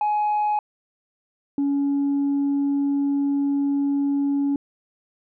sine tone pair in turn, 840 / 281.3 Hz, G#5 / C#4, +19 / +26 cents, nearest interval octave + perfect fifth, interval 1893 cents, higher first, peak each -17 dBFS, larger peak neither, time 0.01-0.59 / 1.58-4.56 s, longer second, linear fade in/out 2 ms, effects tanh soft clip ceiling -17 dBFS

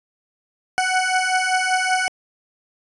20% pulse beating tone pair, 740 / 745.2 Hz, F#5 / F#5, 0 / +12 cents, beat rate 5.2 Hz, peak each -17 / -15 dBFS, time 0.78-2.08 s, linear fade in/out 0 ms, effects resampled to 24000 Hz

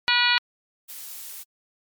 harmonic tone, 485.1 Hz, B4, 31 cents flat, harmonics 2 / 3 / 4 / 5 / 6 / 7 / 8 / 9, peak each -27 / -24 / -26 / -24 / -26 / -29 / -27 / -25 dBFS, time 0.08-0.38 s, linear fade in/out 0 ms
blue noise, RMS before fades -38 dBFS, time 0.88-1.44 s, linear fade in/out 20 ms
effects MP3 96 kbps

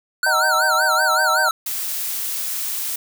square tone with vibrato, 1433 Hz, F6, 44 cents sharp, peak -17 dBFS, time 0.23-1.51 s, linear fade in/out 2 ms, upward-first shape sine, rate 5.3 Hz, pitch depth 150 cents each way
sine chord, D# minor, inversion none, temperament equal with one note detuned, 622.3 / 752.1 / 932.3 Hz, D#5 / F#5 / A#5, 0 / +28 / 0 cents, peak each -24 dBFS, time 0.26-1.49 s, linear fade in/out 5 ms
blue noise, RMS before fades -25 dBFS, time 1.66-2.96 s, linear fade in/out 5 ms
effects none

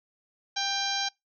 harmonic tone with a mistuned harmonic, 794 Hz, G5, 22 cents sharp, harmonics 1 / 2 / 3 / 4 / 5 / 6 / 7 / 8, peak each -33 / -35 / -39 / -35 / -33 / -37 / -35 / -39 dBFS, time 0.56-1.09 s, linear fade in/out 10 ms, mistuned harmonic 2, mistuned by -25 cents, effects noise-tail reverb RT60 0.2 s tail -26 dB re dry

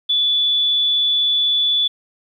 sine tone, 3456 Hz, A7, 32 cents flat, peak -14 dBFS, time 0.09-1.88 s, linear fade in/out 10 ms, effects 9-bit

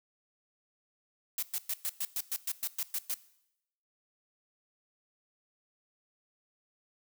blue noise bursts, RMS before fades -33 dBFS, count 12, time 1.38-3.142 s, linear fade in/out 2 ms, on 46 ms, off 110 ms, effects noise-tail reverb RT60 0.8 s tail -18 dB re dry

